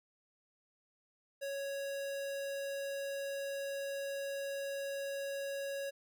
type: tone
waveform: square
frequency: 554.4 Hz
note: C#5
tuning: in tune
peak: -38 dBFS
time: 1.41-5.91 s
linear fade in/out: 20 ms
effects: none